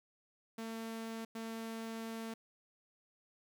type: tone bursts at uneven times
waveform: sawtooth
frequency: 225.5 Hz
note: A3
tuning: 43 cents sharp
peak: -37 dBFS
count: 2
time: 0.58-1.25 / 1.35-2.34 s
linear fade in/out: 5 ms
effects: 13-bit